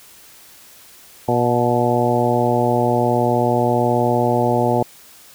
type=harmonic tone with a mistuned harmonic; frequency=120.5 Hz; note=B2; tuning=42 cents flat; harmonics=1 / 2 / 3 / 4 / 5 / 6 / 7; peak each=-22 / -22 / -22 / -22 / -22 / -22 / -22 dBFS; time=1.28-4.83 s; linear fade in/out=5 ms; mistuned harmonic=7; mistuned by=+38 cents; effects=white hiss -45 dBFS RMS until 5.34 s